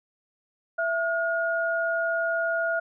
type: tone pair together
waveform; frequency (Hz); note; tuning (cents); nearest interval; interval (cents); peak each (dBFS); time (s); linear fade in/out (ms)
sine; 664 / 1431.6; E5 / F6; +12 / +42; octave + minor second; 1330; -26; 0.78-2.8; 10
effects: none